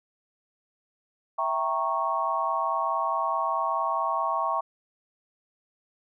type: chord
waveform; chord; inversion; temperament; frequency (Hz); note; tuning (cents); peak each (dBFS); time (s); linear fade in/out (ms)
sine; E diminished seventh; none; equal with one note detuned; 659.3 / 784 / 932.3 / 1101.7; E5 / G5 / Bb5 / Db6; 0 / 0 / 0 / -11; -31 / -32 / -30 / -27; 1.38-4.61; 10
effects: none